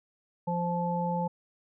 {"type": "harmonic tone", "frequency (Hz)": 173.8, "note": "F3", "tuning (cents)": -8, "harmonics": [1, 3, 5], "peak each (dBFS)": [-30, -34, -31], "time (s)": [0.47, 1.28], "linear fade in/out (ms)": 10, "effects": []}